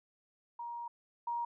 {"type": "tone pair in turn", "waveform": "sine", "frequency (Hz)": [945, 945], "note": ["A#5", "A#5"], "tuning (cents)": [23, 23], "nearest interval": "unison", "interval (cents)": 0, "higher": "neither", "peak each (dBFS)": [-39, -33], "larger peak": "second", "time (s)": [[0.59, 0.88], [1.27, 1.45]], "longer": "first", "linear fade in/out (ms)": 5, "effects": []}